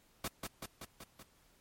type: noise with echo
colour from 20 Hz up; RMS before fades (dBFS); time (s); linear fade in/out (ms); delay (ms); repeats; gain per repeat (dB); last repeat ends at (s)
pink; -38; 0.24-0.28; 5; 190; 5; -3; 1.23
effects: pink hiss -68 dBFS RMS until 1.6 s + MP3 64 kbps